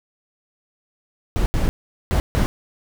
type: noise bursts at uneven times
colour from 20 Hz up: brown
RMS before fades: -18 dBFS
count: 4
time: 1.36-1.46 / 1.54-1.69 / 2.11-2.2 / 2.35-2.46 s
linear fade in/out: 0 ms
effects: none